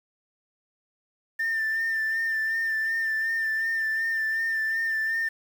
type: tone with vibrato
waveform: sine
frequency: 1791 Hz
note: A6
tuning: 30 cents sharp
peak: -22 dBFS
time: 1.39-5.29 s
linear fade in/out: 10 ms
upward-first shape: sine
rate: 2.7 Hz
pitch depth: 26 cents each way
effects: tanh soft clip ceiling -22 dBFS + 8-bit